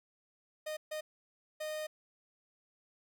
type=tone bursts at uneven times; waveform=45% pulse; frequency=616 Hz; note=D#5; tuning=17 cents flat; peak=-37 dBFS; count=3; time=0.66-0.77 / 0.91-1.01 / 1.6-1.87 s; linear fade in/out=10 ms; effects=none